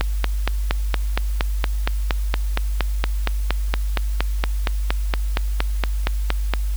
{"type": "click train", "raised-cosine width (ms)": 0.3, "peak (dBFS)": -3, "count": 29, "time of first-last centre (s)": [0.01, 6.537], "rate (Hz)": 4.29, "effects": ["added 50 Hz sine -19 dBFS peak until 6.76 s", "white hiss -43 dBFS RMS until 6.76 s"]}